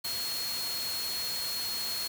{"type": "tone in noise", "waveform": "sine", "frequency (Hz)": 4300, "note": "C8", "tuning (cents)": 47, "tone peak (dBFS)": -33, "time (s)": [0.04, 2.08], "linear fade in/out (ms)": 10, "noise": "white", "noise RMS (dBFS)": -37, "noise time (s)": [0.04, 2.08], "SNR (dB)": 1, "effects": []}